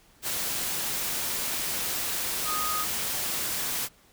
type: tone in noise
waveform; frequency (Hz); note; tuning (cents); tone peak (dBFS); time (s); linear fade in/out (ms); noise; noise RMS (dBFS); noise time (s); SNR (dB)
sine; 1244.5; D#6; 0; -29; 2.44-2.86; 50; white; -30; 0.22-3.89; -2
effects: pink hiss -59 dBFS RMS until 4.12 s

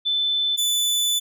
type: tone pair in turn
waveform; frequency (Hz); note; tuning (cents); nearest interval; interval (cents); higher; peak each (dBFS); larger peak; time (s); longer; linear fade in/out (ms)
sine / sawtooth; 3520 / 3490; A7 / A7; 0 / -15; unison; 15; first; -19 / -16; second; 0.05-0.57 / 0.57-1.2; second; 20
effects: none

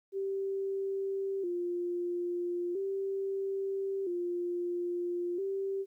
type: tone with vibrato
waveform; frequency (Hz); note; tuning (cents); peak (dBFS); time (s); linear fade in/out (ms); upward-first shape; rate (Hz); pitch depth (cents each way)
sine; 370; F#4; 0; -31; 0.12-5.86; 50; square; 0.38; 91
effects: 12-bit

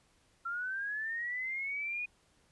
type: linear sweep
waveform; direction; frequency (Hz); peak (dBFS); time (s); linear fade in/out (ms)
sine; up; 1356 to 2476; -34; 0.45-2.06; 10
effects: pink hiss -69 dBFS RMS until 2.51 s + resampled to 24000 Hz

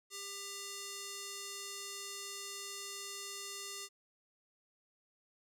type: tone with band-pass filter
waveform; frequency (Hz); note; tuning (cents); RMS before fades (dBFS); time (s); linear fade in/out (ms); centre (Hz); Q
square; 398.5; G4; +28; -45; 0.1-3.89; 50; 6700; 1.1
effects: none

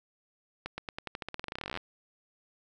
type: accelerating click train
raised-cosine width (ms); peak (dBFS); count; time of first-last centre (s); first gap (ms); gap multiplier
0.3; -20; 26; 0.66-1.774; 120; 0.9
effects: none

